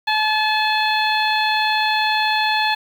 harmonic tone with a mistuned harmonic, 862 Hz, A5, 36 cents flat, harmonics 1 / 2 / 3 / 4 / 5, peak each -19 / -22 / -24 / -25 / -26 dBFS, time 0.07-2.75 s, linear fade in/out 10 ms, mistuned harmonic 5, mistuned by -31 cents, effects 7-bit

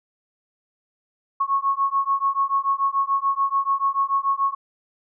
sine beating tone pair, 1096 / 1102.9 Hz, C#6 / C#6, -20 / -9 cents, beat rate 6.9 Hz, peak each -22 dBFS, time 1.4-4.55 s, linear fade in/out 10 ms, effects none

